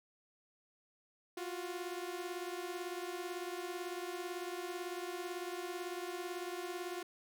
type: beating tone pair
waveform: sawtooth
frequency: 349.2 / 367.2 Hz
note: F4 / F#4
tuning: 0 / -13 cents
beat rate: 18 Hz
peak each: -38 / -40 dBFS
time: 1.37-7.03 s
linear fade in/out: 5 ms
effects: none